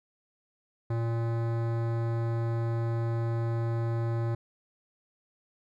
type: tone with hard clipping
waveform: sine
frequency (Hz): 115.6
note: A#2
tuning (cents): -14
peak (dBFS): -29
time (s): 0.9-4.35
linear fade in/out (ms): 5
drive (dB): 18
effects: none